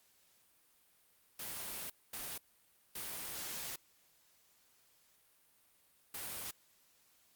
white noise bursts at uneven times, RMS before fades -43 dBFS, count 4, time 1.39-1.9 / 2.13-2.38 / 2.95-3.76 / 6.14-6.51 s, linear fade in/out 5 ms, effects white hiss -70 dBFS RMS until 7.35 s + Opus 48 kbps

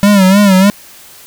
square tone with vibrato, 196 Hz, G3, in tune, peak -5 dBFS, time 0.03-0.7 s, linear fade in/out 0 ms, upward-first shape sine, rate 3.3 Hz, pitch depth 95 cents each way, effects white hiss -37 dBFS RMS until 1.26 s

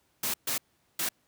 white noise bursts at uneven times, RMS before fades -30 dBFS, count 3, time 0.23-0.34 / 0.47-0.58 / 0.99-1.09 s, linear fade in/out 5 ms, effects pink hiss -70 dBFS RMS until 1.27 s + high-pass 80 Hz 12 dB/octave

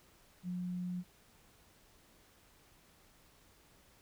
sine tone, 179.3 Hz, F3, 46 cents sharp, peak -36 dBFS, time 0.43-1.04 s, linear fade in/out 50 ms, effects pink hiss -65 dBFS RMS until 4.01 s

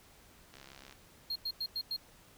click train, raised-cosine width 0.2 ms, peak -34 dBFS, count 27, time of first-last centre 0.54-0.925 s, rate 67.5 Hz
triangle tone bursts, 4235 Hz, C8, 20 cents sharp, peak -32 dBFS, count 5, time 1.3-1.965 s, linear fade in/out 5 ms, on 57 ms, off 95 ms
effects pink hiss -60 dBFS RMS until 2.37 s

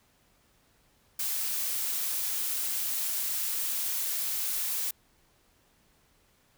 blue noise, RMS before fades -31 dBFS, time 1.19-4.91 s, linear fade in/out 5 ms, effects pink hiss -66 dBFS RMS until 6.57 s

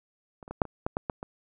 clicks, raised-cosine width 1 ms, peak -30 / -30 / -22 / -7 / -27 / -14 / -14 / -15 / -22 dBFS, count 9, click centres 0.428 / 0.479 / 0.51 / 0.618 / 0.653 / 0.865 / 0.969 / 1.098 / 1.229 s, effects none

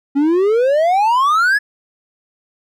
triangle exponential sweep, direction up, 271.9 to 1730 Hz, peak -9 dBFS, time 0.15-1.59 s, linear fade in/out 20 ms, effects none

